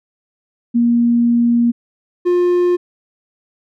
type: tone pair in turn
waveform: sine / triangle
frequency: 236.7 / 354.6 Hz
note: A#3 / F4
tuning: +27 / +26 cents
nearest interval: perfect fifth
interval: 699 cents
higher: second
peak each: -10 / -9 dBFS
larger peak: second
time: 0.74-1.72 / 2.25-2.77 s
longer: first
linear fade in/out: 20 ms
effects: none